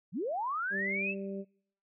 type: linear sweep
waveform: sine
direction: up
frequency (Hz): 136.8 to 2705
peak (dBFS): -31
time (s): 0.12-1.15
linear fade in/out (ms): 50
type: harmonic tone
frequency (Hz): 196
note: G3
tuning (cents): 0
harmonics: 1 / 2 / 3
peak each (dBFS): -38 / -40 / -44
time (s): 0.7-1.45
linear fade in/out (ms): 50
effects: noise-tail reverb RT60 0.7 s tail -26 dB re dry